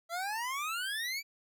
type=exponential sweep; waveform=25% pulse; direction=up; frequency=658 to 2347 Hz; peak=-30 dBFS; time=0.09-1.23 s; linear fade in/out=50 ms; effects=none